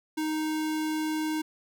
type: tone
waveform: square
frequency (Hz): 311.1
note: D#4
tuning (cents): 0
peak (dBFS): -28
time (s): 0.17-1.42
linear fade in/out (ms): 10
effects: none